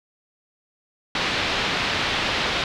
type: low-pass noise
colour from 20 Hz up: white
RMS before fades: -24 dBFS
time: 1.15-2.64 s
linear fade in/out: 2 ms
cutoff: 3900 Hz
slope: 24 dB/octave
effects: none